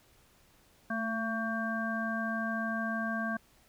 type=harmonic tone with a mistuned harmonic; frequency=225 Hz; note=A3; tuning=39 cents sharp; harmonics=1 / 3 / 5 / 7; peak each=-34 / -38 / -40 / -35 dBFS; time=0.9-3.37 s; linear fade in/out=5 ms; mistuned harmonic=1; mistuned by=-25 cents; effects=pink hiss -64 dBFS RMS until 3.68 s